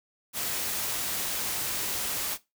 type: noise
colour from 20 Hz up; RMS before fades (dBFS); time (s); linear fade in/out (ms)
white; -31; 0.33-2.38; 50
effects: noise-tail reverb RT60 0.2 s tail -17 dB re dry